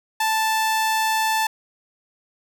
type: tone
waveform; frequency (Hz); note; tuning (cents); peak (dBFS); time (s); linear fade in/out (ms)
sawtooth; 880; A5; 0; -15; 0.2-1.47; 5
effects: none